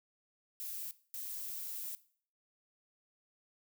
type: noise bursts at uneven times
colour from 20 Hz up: violet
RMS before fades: -42 dBFS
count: 2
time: 0.6-0.91 / 1.14-1.95 s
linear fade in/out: 0 ms
effects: noise-tail reverb RT60 0.5 s tail -18 dB re dry